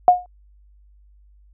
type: tone with exponential decay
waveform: sine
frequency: 720 Hz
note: F#5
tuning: 47 cents flat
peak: -4 dBFS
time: 0.08-0.26 s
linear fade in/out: 1 ms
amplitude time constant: 39 ms
effects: added 50 Hz sine -49 dBFS peak until 1.53 s